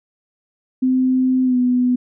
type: tone with pitch glide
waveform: sine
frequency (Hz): 257.6 to 248.8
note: C4 to B3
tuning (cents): -27 to +13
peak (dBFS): -13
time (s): 0.82-1.96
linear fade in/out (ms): 10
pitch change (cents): -60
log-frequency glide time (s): 1.44-1.57
effects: none